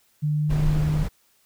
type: tone with pitch glide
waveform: sine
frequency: 150 to 151.83 Hz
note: D3 to D#3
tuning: +37 to -42 cents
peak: -20 dBFS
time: 0.22-1.04 s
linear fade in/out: 20 ms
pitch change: +21 cents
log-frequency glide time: 0.34-0.67 s
type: noise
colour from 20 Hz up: brown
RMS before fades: -25 dBFS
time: 0.49-1.09 s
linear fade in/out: 20 ms
effects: white hiss -63 dBFS RMS until 1.45 s